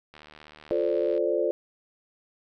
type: click train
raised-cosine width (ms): 0.3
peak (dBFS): -31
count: 80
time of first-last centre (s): 0.14-1.178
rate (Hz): 76.1
type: chord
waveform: sine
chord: D minor seventh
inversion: first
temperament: equal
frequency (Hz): 349.2 / 440 / 523.3 / 587.3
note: F4 / A4 / C5 / D5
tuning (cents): 0 / 0 / 0 / 0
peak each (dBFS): -28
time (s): 0.71-1.51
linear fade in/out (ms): 0
effects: none